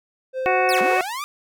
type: tone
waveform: triangle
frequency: 520 Hz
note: C5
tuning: 11 cents flat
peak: -21 dBFS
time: 0.33-0.99 s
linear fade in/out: 50 ms
type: harmonic tone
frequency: 370 Hz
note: F#4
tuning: in tune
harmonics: 1 / 2 / 3 / 4 / 5 / 6 / 7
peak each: -24 / -20 / -27 / -28 / -28 / -29 / -26 dBFS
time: 0.46-1.01 s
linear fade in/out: 0 ms
type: linear two-way sweep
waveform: sawtooth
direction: down then up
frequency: 5588 to 180 to 1223 Hz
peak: -23 dBFS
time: 0.69-1.24 s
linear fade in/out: 0 ms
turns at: 0.81 s
effects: none

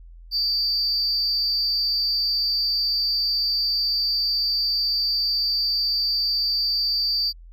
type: tone with amplitude modulation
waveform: triangle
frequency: 4658 Hz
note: D8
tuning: 15 cents flat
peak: -14 dBFS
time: 0.31-7.33 s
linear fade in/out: 50 ms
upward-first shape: sine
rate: 262 Hz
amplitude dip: 70%
effects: tanh soft clip ceiling -16 dBFS + added 42 Hz sine -41 dBFS peak until 7.52 s

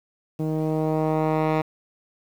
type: tone with low-pass filter sweep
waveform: 10% pulse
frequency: 156.4 Hz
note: D#3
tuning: 9 cents sharp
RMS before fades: -23 dBFS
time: 0.39-1.62 s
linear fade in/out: 10 ms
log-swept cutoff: 320 to 2100 Hz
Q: 0.79
effects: 8-bit

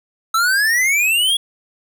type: exponential sweep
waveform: square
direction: up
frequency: 1304 to 3376 Hz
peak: -14 dBFS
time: 0.34-1.37 s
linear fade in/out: 5 ms
effects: none

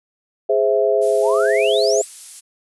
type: chord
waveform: sine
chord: Ab augmented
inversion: none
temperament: equal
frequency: 415.3 / 523.3 / 659.3 Hz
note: Ab4 / C5 / E5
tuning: 0 / 0 / 0 cents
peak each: -17 / -19 / -18 dBFS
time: 0.49-2.02 s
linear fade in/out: 10 ms
type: noise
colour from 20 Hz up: violet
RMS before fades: -31 dBFS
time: 1.01-2.41 s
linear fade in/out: 20 ms
type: exponential sweep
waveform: sine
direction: up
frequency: 766 to 8372 Hz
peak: -22 dBFS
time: 1.21-2.06 s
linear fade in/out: 50 ms
effects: resampled to 24000 Hz

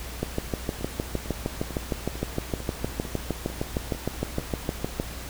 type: two click trains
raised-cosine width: 2 ms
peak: -23 / -12 dBFS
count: 9 / 32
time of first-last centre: 0.81-4.397 / 0.23-4.999 s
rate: 2.23 / 6.5 Hz
effects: added 60 Hz sine -38 dBFS peak until 5.29 s + pink hiss -39 dBFS RMS until 5.29 s

